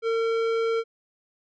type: tone with tanh clipping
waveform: sine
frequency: 454.8 Hz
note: A#4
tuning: 43 cents flat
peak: -24 dBFS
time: 0.02-0.84 s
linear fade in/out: 50 ms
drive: 15 dB
effects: none